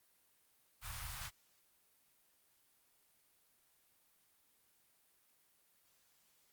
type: band-stop noise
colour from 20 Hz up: pink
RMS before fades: -45 dBFS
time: 0.81-1.31 s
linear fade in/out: 50 ms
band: 120 to 900 Hz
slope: 24 dB/octave
effects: white hiss -73 dBFS RMS until 6.52 s + Opus 32 kbps